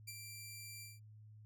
10% pulse tone with ADSR envelope, 2356 Hz, D7, 5 cents sharp, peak -35 dBFS, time 0.07-1 s, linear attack 15 ms, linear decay 39 ms, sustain -5 dB, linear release 180 ms, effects added 107 Hz sine -55 dBFS peak until 1.45 s

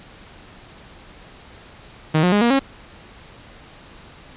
sawtooth tone with pitch steps, 156.2 / 179.43 / 206.1 / 236.8 / 272 Hz, D#3 / F3 / G#3 / A#3 / C#4, +7 / +47 / -13 / +27 / -33 cents, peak -10 dBFS, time 2.14-2.595 s, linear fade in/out 10 ms, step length 91 ms, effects pink hiss -44 dBFS RMS until 4.36 s + resampled to 8000 Hz

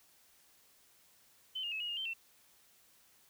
sine tone with pitch steps, 3059 / 2835 / 2588 / 2883 / 2834 / 3115 / 2695 Hz, G7 / F7 / E7 / F#7 / F7 / G7 / E7, -43 / +25 / -32 / -46 / +25 / -12 / +38 cents, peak -36 dBFS, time 1.55-2.138 s, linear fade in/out 10 ms, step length 84 ms, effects white hiss -66 dBFS RMS until 3.29 s

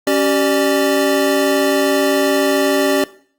square tone cluster, 277.9 / 385.1 / 594 Hz, C#4 / G4 / D5, +4 / -31 / +20 cents, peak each -18 dBFS, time 0.07-3.04 s, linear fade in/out 2 ms, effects noise-tail reverb RT60 0.5 s tail -18 dB re dry + Opus 48 kbps

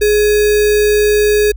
sine tone with sample-and-hold, 419.3 Hz, G#4, 17 cents sharp, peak -8 dBFS, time 0.01-1.52 s, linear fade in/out 10 ms, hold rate 2100 Hz, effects added 50 Hz sine -25 dBFS peak until 1.56 s

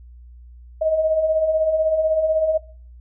sine beating tone pair, 617 / 633 Hz, D#5 / D#5, -15 / +30 cents, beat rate 16 Hz, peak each -25 / -17 dBFS, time 0.81-2.58 s, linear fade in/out 10 ms, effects noise-tail reverb RT60 0.5 s tail -22 dB re dry + added 60 Hz sine -40 dBFS peak until 3 s

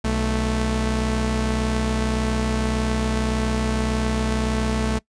sawtooth tone pair together, 61.74 / 220 Hz, B1 / A3, 0 / 0 cents, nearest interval octave + minor seventh, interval 2200 cents, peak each -19 dBFS, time 0.04-4.99 s, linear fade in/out 10 ms, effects noise-tail reverb RT60 0.1 s tail -22 dB re dry + resampled to 22050 Hz

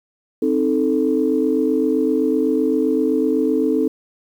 sine chord, A diminished, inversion first, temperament equal with one note detuned, 263.3 / 311.1 / 440 Hz, C4 / Eb4 / A4, +11 / 0 / 0 cents, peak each -19 dBFS, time 0.42-3.88 s, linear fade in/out 5 ms, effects tanh soft clip ceiling -5 dBFS + 8-bit

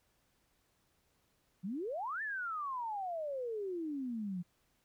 sine exponential two-way sweep, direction up then down, 170.6 to 1805 to 170.6 Hz, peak -36 dBFS, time 1.63-4.43 s, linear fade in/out 20 ms, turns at 2.22 s, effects pink hiss -75 dBFS RMS until 4.84 s

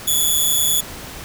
5% pulse tone with amplitude modulation, 3426 Hz, A7, 47 cents flat, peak -5 dBFS, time 0.07-0.81 s, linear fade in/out 10 ms, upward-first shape sine, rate 152 Hz, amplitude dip 50%, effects pink hiss -34 dBFS RMS until 1.24 s

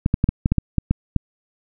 clicks, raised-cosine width 5 ms, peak -4 dBFS, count 10, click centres 0.061 / 0.141 / 0.241 / 0.29 / 0.459 / 0.52 / 0.583 / 0.783 / 0.91 / 1.163 s, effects none

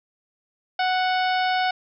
harmonic tone with a mistuned harmonic, 740 Hz, F#5, in tune, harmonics 1 / 2 / 3 / 4 / 5 / 6 / 7, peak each -21 / -27 / -31 / -33 / -35 / -37 / -38 dBFS, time 0.79-1.71 s, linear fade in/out 5 ms, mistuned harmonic 5, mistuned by -16 cents, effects none

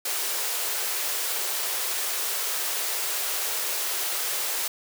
white high-pass noise, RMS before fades -28 dBFS, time 0.05-4.68 s, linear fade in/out 5 ms, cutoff 360 Hz, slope 48 dB/octave, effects none

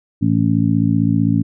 harmonic tone, 55.6 Hz, A1, 19 cents sharp, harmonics 2 / 3 / 4 / 5, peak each -18 / -18 / -18 / -18 dBFS, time 0.21-1.43 s, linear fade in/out 20 ms, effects none

